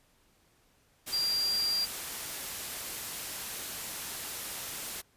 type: tone in noise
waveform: sine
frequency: 4755 Hz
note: D8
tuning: 21 cents sharp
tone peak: -27 dBFS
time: 1.12-1.86 s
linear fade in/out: 20 ms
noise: white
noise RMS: -38 dBFS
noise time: 1.06-5.02 s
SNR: +8 dB
effects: pink hiss -67 dBFS RMS until 5.16 s + resampled to 32000 Hz